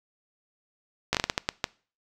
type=slowing click train; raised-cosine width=0.2 ms; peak=-6 dBFS; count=9; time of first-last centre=1.13-1.642 s; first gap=16 ms; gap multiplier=1.38; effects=noise-tail reverb RT60 0.4 s tail -23 dB re dry